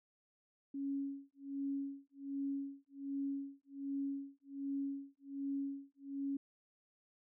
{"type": "tone with tremolo", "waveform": "sine", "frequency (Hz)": 277.2, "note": "C#4", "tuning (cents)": 0, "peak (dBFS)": -35, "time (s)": [0.74, 6.37], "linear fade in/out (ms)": 5, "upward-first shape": "sine", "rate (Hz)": 1.3, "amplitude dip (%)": 100, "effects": []}